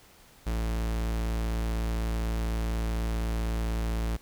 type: tone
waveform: 45% pulse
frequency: 55.9 Hz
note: A1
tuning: 28 cents sharp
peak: -27 dBFS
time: 0.46-4.17 s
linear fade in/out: 10 ms
effects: pink hiss -56 dBFS RMS until 4.21 s